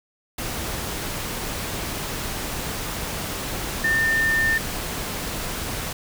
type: tone in noise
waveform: sine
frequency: 1800 Hz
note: A6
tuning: 39 cents sharp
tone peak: -18 dBFS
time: 3.84-4.58 s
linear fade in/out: 5 ms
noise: pink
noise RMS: -29 dBFS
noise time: 0.38-5.93 s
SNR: +8 dB
effects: none